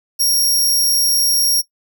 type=tone; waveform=15% pulse; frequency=5588 Hz; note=F8; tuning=in tune; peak=-7 dBFS; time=0.19-1.62 s; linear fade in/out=20 ms; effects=noise-tail reverb RT60 0.1 s tail -18 dB re dry